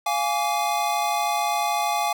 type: chord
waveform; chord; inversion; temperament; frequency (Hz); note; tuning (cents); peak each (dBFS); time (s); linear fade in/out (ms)
square; D diminished; first; equal with one note detuned; 698.5 / 830.6 / 1153.1; F5 / Ab5 / D6; 0 / 0 / -32; -27 / -25 / -29; 0.06-2.13; 5
effects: none